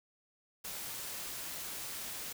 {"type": "noise", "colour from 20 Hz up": "white", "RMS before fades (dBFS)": -42, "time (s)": [0.64, 2.33], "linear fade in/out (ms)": 10, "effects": []}